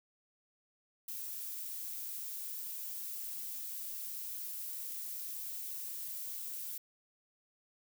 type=noise; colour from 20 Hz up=violet; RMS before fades=-42 dBFS; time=1.08-6.78 s; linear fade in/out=5 ms; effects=none